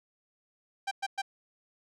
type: tone bursts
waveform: sawtooth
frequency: 786 Hz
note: G5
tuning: 4 cents sharp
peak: -26 dBFS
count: 3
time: 0.87-1.219 s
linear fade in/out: 10 ms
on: 43 ms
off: 110 ms
effects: low-pass 7000 Hz 12 dB/octave